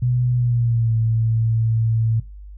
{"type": "tone with pitch glide", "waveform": "sine", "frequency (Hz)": [123.47, 112.57], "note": ["B2", "A2"], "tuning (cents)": [0, 40], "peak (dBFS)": -16, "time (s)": [0.02, 2.2], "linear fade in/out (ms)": 5, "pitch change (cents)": -160, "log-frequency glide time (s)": [0.32, 0.95], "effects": ["noise-tail reverb RT60 0.2 s tail -18 dB re dry", "added 50 Hz sine -35 dBFS peak until 2.57 s"]}